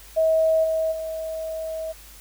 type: tone with level steps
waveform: sine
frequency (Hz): 641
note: E5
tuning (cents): -49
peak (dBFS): -16 / -20 / -27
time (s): 0.16-1.93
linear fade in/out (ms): 20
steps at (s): 0.63 / 0.91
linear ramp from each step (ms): 20
effects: added 50 Hz sine -47 dBFS peak until 2.2 s + white hiss -47 dBFS RMS until 2.2 s